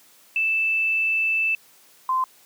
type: tone pair in turn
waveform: sine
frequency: 2641 / 1036 Hz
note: E7 / C6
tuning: +3 / -17 cents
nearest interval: octave + major third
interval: 1620 cents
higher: first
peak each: -19 dBFS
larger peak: neither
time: 0.36-1.55 / 2.09-2.24 s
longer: first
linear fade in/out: 2 ms
effects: white hiss -54 dBFS RMS until 2.45 s + high-pass 150 Hz 12 dB/octave